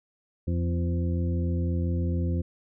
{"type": "harmonic tone with a mistuned harmonic", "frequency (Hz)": 85.8, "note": "F2", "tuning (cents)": -30, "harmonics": [1, 2, 3, 4, 6], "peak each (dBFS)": [-25, -31, -35, -37, -41], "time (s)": [0.47, 2.42], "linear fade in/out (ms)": 10, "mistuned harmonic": 2, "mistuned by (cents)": 15, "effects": []}